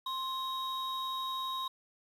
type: tone pair together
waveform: triangle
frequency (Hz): 1052 / 3789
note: C6 / A#7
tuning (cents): +9 / +27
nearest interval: octave + minor seventh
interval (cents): 2218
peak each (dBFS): -33 / -36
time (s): 0.06-1.68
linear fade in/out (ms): 5
effects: tanh soft clip ceiling -26 dBFS + 10-bit